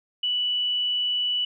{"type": "tone", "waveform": "sine", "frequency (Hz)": 2960, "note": "F#7", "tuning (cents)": 0, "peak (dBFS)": -22, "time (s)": [0.23, 1.45], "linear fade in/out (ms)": 5, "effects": []}